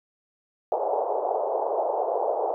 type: band-pass noise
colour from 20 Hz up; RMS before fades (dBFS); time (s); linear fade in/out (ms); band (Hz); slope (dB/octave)
white; -26; 0.72-2.54; 0; 420 to 840; 48
effects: none